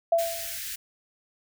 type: tone with exponential decay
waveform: sine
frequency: 670 Hz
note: E5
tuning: 28 cents sharp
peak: -16 dBFS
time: 0.12-0.58 s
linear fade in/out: 5 ms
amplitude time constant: 100 ms
type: band-stop noise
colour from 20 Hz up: white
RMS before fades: -35 dBFS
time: 0.18-0.76 s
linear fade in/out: 10 ms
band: 100 to 1500 Hz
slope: 48 dB/octave
effects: none